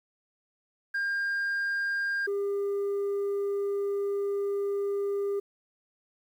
sine tone pair in turn, 1605 / 401.2 Hz, G6 / G4, +40 / +40 cents, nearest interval 2 octaves, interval 2400 cents, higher first, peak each -24 dBFS, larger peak neither, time 0.94-2.27 / 2.27-5.4 s, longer second, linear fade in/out 10 ms, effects tanh soft clip ceiling -26 dBFS + 10-bit

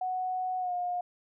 sine tone with pitch glide, 740 to 714 Hz, F#5 to F5, 0 to +38 cents, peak -29 dBFS, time 0.01-1.01 s, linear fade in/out 5 ms, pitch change -62 cents, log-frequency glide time 0.59-0.73 s, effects none

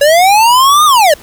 square linear two-way sweep, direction up then down, 556 to 1244.5 to 556 Hz, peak -5 dBFS, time 0.01-1.14 s, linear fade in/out 5 ms, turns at 0.85 s, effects pink hiss -37 dBFS RMS until 1.22 s

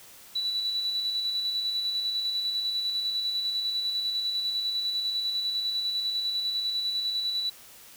sine tone with tremolo, 3951 Hz, B7, in tune, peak -25 dBFS, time 0.35-7.5 s, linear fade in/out 10 ms, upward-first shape square, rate 10 Hz, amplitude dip 30%, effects white hiss -50 dBFS RMS until 7.96 s

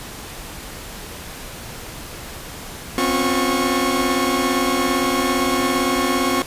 sawtooth tone cluster, 254.8 / 272.4 / 356.2 / 1098 Hz, C4 / C#4 / F4 / C#6, -46 / -30 / +34 / -17 cents, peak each -19 dBFS, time 2.98-6.42 s, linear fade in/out 0 ms, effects pink hiss -34 dBFS RMS until 6.46 s + resampled to 32000 Hz

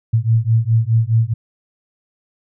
sine beating tone pair, 111.1 / 115.9 Hz, A2 / A#2, +17 / -10 cents, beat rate 4.8 Hz, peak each -15 dBFS, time 0.13-1.34 s, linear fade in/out 10 ms, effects none

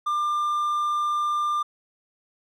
triangle tone, 1195 Hz, D6, 30 cents sharp, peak -20 dBFS, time 0.06-1.63 s, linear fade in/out 10 ms, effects none

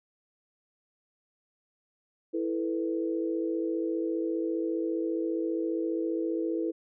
sine chord, E suspended fourth, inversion none, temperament just, 329.6 / 439.5 / 494.4 Hz, E4 / A4 / B4, 0 / -2 / +2 cents, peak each -29 / -34 / -35 dBFS, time 2.33-6.72 s, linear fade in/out 20 ms, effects none

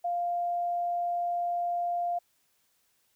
sine tone, 698.5 Hz, F5, in tune, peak -27 dBFS, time 0.04-2.19 s, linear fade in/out 10 ms, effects white hiss -71 dBFS RMS until 3.15 s

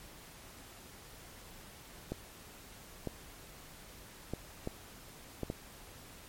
clicks, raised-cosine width 2 ms, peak -22 dBFS, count 6, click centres 2.12 / 3.073 / 4.336 / 4.674 / 5.433 / 5.501 s, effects pink hiss -53 dBFS RMS until 6.28 s + MP3 64 kbps

